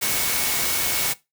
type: tone in noise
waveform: sine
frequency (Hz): 2217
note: C#7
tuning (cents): 0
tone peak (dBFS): -33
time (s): 0.01-1.14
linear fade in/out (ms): 20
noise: white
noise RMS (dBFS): -23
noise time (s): 0.01-1.14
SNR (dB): -13
effects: noise-tail reverb RT60 0.2 s tail -18 dB re dry